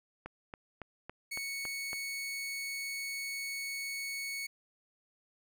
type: click train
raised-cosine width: 0.5 ms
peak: -27 dBFS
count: 7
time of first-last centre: 0.26-1.931 s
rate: 3.59 Hz
type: tone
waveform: sawtooth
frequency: 2217 Hz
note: C#7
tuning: in tune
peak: -33 dBFS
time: 1.31-4.47 s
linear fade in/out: 10 ms
effects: none